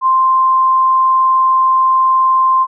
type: tone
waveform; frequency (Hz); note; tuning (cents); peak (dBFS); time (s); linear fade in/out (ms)
sine; 1046.5; C6; 0; -8; 0.01-2.67; 50
effects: none